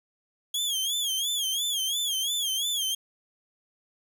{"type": "tone with vibrato", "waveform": "sawtooth", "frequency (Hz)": 3300, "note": "G#7", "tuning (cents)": -12, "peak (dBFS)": -23, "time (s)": [0.54, 2.95], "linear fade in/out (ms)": 5, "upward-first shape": "sine", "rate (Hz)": 2.9, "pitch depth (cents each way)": 120, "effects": []}